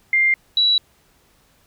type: tone pair in turn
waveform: sine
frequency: 2100 / 3919 Hz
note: C7 / B7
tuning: +6 / -14 cents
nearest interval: major seventh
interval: 1080 cents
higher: second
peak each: -13 dBFS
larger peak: neither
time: 0.13-0.34 / 0.57-0.78 s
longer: neither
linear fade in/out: 2 ms
effects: pink hiss -58 dBFS RMS until 1.66 s